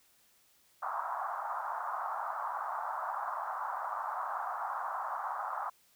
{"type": "band-pass noise", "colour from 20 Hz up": "white", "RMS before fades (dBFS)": -37, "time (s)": [0.82, 5.7], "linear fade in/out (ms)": 10, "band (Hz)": [710, 1300], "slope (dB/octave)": 48, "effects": ["white hiss -67 dBFS RMS until 5.95 s"]}